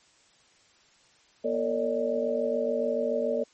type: tone cluster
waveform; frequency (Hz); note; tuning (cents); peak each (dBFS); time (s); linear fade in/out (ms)
sine; 240.4 / 453.1 / 566 / 613; B3 / A#4 / C#5 / D#5; -46 / -49 / +36 / -26; -33 / -29 / -29 / -31; 1.44-3.44; 10
effects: white hiss -61 dBFS RMS until 3.53 s + MP3 32 kbps